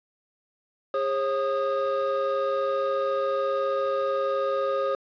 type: tone cluster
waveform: triangle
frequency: 406.5 / 541 / 1238 Hz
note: G#4 / C#5 / D#6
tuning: -37 / -42 / -9 cents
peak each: -29 / -23 / -28 dBFS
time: 0.94-4.95 s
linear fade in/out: 2 ms
effects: resampled to 11025 Hz + 8-bit